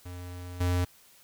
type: tone with level steps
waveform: square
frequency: 89.2 Hz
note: F2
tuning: 37 cents sharp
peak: -39 / -25 dBFS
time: 0.05-0.85 s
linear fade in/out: 10 ms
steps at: 0.6 s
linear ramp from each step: 10 ms
effects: white hiss -58 dBFS RMS until 1.23 s